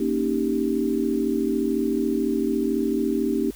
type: chord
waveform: sine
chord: Eb dominant seventh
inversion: second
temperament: equal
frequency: 233.1 / 277.2 / 311.1 / 392 Hz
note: Bb3 / Db4 / Eb4 / G4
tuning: 0 / 0 / 0 / 0 cents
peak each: -26 dBFS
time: 0-3.51 s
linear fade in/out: 5 ms
effects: added 50 Hz sine -44 dBFS peak until 3.55 s + white hiss -48 dBFS RMS until 3.55 s